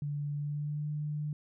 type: tone with pitch glide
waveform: sine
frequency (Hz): 145.5 to 149.5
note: D3 to D3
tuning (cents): -16 to +31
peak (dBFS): -32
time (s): 0.02-1.33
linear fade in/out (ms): 2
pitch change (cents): +47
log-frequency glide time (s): 0.35-0.87
effects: none